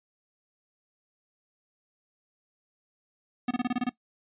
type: tone bursts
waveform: square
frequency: 246.9 Hz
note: B3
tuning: in tune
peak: -25 dBFS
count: 8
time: 3.48-3.894 s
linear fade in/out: 5 ms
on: 29 ms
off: 26 ms
effects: noise-tail reverb RT60 0.1 s tail -18 dB re dry + resampled to 8000 Hz